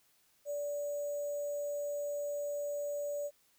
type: tone with sample-and-hold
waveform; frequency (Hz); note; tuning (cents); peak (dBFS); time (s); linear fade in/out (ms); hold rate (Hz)
sine; 580; D5; -22; -34; 0.45-3.31; 50; 7350
effects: white hiss -70 dBFS RMS until 3.58 s